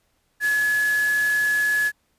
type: tone in noise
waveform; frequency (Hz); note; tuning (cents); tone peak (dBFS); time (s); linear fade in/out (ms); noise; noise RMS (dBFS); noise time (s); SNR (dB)
sine; 1700; G#6; +40; -18; 0.4-1.92; 50; white; -34; 0.4-1.92; +13
effects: pink hiss -68 dBFS RMS until 2.18 s + resampled to 32000 Hz